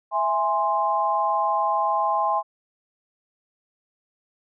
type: chord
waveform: sine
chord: E augmented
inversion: none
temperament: equal with one note detuned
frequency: 659.3 / 826.3 / 1046.5 Hz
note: E5 / G#5 / B#5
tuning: 0 / -9 / 0 cents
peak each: -27 / -23 / -23 dBFS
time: 0.11-2.43 s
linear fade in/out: 50 ms
effects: none